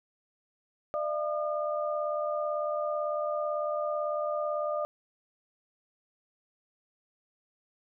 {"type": "tone cluster", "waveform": "sine", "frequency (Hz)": [598, 676, 1212], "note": ["D5", "E5", "D#6"], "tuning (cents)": [31, 43, -46], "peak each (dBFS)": [-30, -36, -35], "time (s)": [0.94, 4.85], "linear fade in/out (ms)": 0, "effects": []}